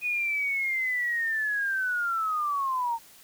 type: linear sweep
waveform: sine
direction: down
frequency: 2489 to 903 Hz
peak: -25 dBFS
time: 0.01-2.99 s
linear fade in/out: 50 ms
effects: white hiss -53 dBFS RMS until 3.23 s